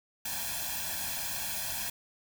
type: noise with comb filter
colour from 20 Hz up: white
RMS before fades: -35 dBFS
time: 0.25-1.9 s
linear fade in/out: 5 ms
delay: 1.2 ms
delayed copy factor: +0.95
effects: none